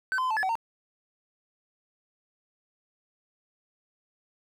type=tone with pitch steps; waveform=triangle; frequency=1529 / 1028 / 1022 / 878 / 1713 / 757 / 914 Hz; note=G6 / C6 / C6 / A5 / A6 / F#5 / A#5; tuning=-44 / -31 / -41 / -4 / -47 / +39 / -34 cents; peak=-23 dBFS; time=0.12-0.554 s; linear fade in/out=0 ms; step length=62 ms; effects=none